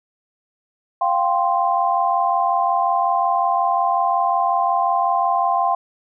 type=chord; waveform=sine; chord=F suspended second; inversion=none; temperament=equal; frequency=698.5 / 784 / 1046.5 Hz; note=F5 / G5 / C6; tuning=0 / 0 / 0 cents; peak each=-20 dBFS; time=1.01-5.75 s; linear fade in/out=5 ms; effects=none